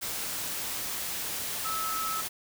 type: tone in noise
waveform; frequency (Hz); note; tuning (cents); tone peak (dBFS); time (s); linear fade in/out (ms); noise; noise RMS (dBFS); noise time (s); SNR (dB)
sine; 1300; E6; -24; -31; 1.64-2.22; 20; white; -34; 0.01-2.29; 0
effects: none